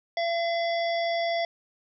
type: harmonic tone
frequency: 678 Hz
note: E5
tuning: 49 cents sharp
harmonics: 1 / 3 / 5 / 7 / 8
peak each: -25 / -33 / -37 / -41 / -42 dBFS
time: 0.17-1.45 s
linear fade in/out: 2 ms
effects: none